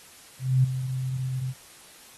sine tone with ADSR envelope, 129.9 Hz, C3, 12 cents flat, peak -15 dBFS, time 0.39-1.54 s, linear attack 250 ms, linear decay 8 ms, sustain -11 dB, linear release 50 ms, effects white hiss -50 dBFS RMS until 2.17 s + AAC 32 kbps

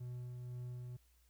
triangle tone with tremolo, 123.47 Hz, B2, in tune, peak -40 dBFS, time 0-0.97 s, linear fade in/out 10 ms, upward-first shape sine, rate 2 Hz, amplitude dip 25%, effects added 60 Hz sine -68 dBFS peak until 1.29 s + white hiss -75 dBFS RMS until 1.29 s

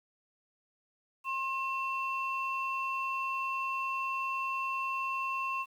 sine tone pair together, 1066.1 / 2695 Hz, C6 / E7, +32 / +38 cents, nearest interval octave + major third, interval 1606 cents, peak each -32 / -35 dBFS, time 1.24-5.66 s, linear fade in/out 50 ms, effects tanh soft clip ceiling -24 dBFS + 10-bit

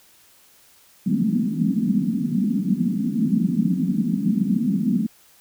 pink band-pass noise, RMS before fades -21 dBFS, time 1.06-5.07 s, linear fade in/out 10 ms, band 180 to 250 Hz, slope 48 dB/octave, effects white hiss -54 dBFS RMS until 5.4 s

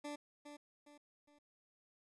20% pulse tone with echo, 293 Hz, D4, 4 cents flat, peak -38 dBFS, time 0.04-0.16 s, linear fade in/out 10 ms, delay 410 ms, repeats 3, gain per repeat -8 dB, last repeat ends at 1.39 s, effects resampled to 24000 Hz + 13-bit

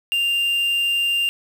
triangle tone with quantisation, 2792 Hz, F7, 1 cent flat, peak -16 dBFS, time 0.12-1.29 s, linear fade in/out 0 ms, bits 6, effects none

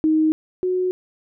sine tone pair in turn, 313.2 / 366.8 Hz, D#4 / F#4, +11 / -15 cents, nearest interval minor third, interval 274 cents, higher second, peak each -14 / -18 dBFS, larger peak first, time 0.04-0.32 / 0.63-0.91 s, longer neither, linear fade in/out 0 ms, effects none

